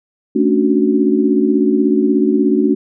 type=chord; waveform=sine; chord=D major seventh; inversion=second; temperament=equal; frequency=220 / 277.2 / 293.7 / 370 Hz; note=A3 / C#4 / D4 / F#4; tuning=0 / 0 / 0 / 0 cents; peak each=-16 dBFS; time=0.35-2.75 s; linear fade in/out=10 ms; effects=none